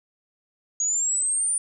sine linear sweep, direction up, 6650 to 9340 Hz, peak -21 dBFS, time 0.8-1.58 s, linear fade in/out 2 ms, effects none

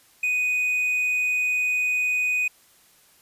triangle tone, 2489 Hz, D#7, in tune, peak -19 dBFS, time 0.23-2.48 s, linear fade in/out 5 ms, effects white hiss -57 dBFS RMS until 3.21 s + resampled to 32000 Hz

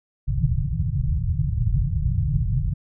white low-pass noise, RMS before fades -22 dBFS, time 0.27-2.74 s, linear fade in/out 10 ms, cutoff 160 Hz, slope 96 dB/octave, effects none

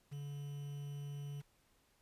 triangle tone with quantisation, 143 Hz, D3, 46 cents flat, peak -40 dBFS, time 0.11-1.42 s, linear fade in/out 20 ms, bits 10, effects pink hiss -73 dBFS RMS until 2.01 s + resampled to 32000 Hz

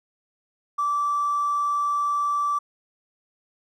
triangle tone with hard clipping, 1163 Hz, D6, 17 cents flat, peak -21 dBFS, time 0.78-2.59 s, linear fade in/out 10 ms, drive 3 dB, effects none

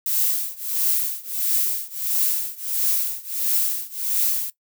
violet noise with tremolo, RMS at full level -19 dBFS, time 0.06-4.5 s, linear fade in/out 2 ms, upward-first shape triangle, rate 1.5 Hz, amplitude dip 95%, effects noise-tail reverb RT60 0.1 s tail -17 dB re dry

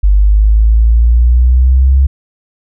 sine exponential sweep, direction up, 49 to 68.1 Hz, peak -4 dBFS, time 0.03-2.07 s, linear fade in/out 10 ms, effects none

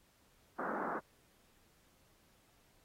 white band-pass noise, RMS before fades -39 dBFS, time 0.58-1 s, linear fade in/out 20 ms, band 180 to 1500 Hz, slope 48 dB/octave, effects pink hiss -70 dBFS RMS until 2.84 s + AAC 48 kbps

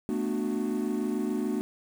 triangle chord, B minor seventh, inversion third, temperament equal with one note detuned, 220 / 246.9 / 297.6 / 370 Hz, A3 / B3 / D4 / F#4, 0 / 0 / +23 / 0 cents, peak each -29 / -30 / -30 / -31 dBFS, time 0.09-1.61 s, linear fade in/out 0 ms, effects tanh soft clip ceiling -18 dBFS + 8-bit

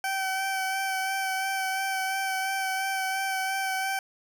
20% pulse tone with vibrato, 768 Hz, G5, 36 cents flat, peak -22 dBFS, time 0.04-3.99 s, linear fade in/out 2 ms, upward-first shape sine, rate 2.9 Hz, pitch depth 18 cents each way, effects none

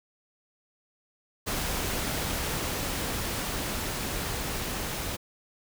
pink noise with level ramp, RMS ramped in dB -30 to -33 dBFS, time 1.46-5.17 s, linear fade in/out 20 ms, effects none

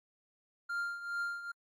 triangle tone with tremolo, 1396.9 Hz, F6, in tune, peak -30 dBFS, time 0.69-1.52 s, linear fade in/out 10 ms, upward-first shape triangle, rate 2.4 Hz, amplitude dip 75%, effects AAC 48 kbps

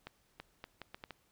accelerating click train, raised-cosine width 0.3 ms, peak -28 dBFS, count 7, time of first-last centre 0.07-1.107 s, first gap 330 ms, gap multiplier 0.73, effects pink hiss -72 dBFS RMS until 1.31 s

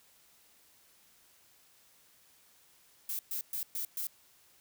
violet noise bursts, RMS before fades -36 dBFS, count 5, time 3.09-4.07 s, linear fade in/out 2 ms, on 100 ms, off 120 ms, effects white hiss -64 dBFS RMS until 4.6 s

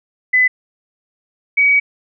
sine tone pair in turn, 2009 / 2265 Hz, B6 / C#7, +29 / +37 cents, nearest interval major second, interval 208 cents, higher second, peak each -9 dBFS, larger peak neither, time 0.33-0.48 / 1.57-1.8 s, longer second, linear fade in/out 10 ms, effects none

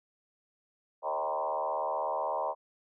sine tone with frequency modulation, 784 Hz, G5, in tune, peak -29 dBFS, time 1.02-2.55 s, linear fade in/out 50 ms, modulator 76.1 Hz, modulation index 3.4, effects none

